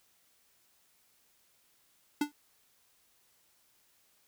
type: tone with exponential decay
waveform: square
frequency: 293.7 Hz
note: D4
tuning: in tune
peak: -24 dBFS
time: 2.21-2.32 s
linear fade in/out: 5 ms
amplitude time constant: 22 ms
effects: white hiss -69 dBFS RMS until 4.27 s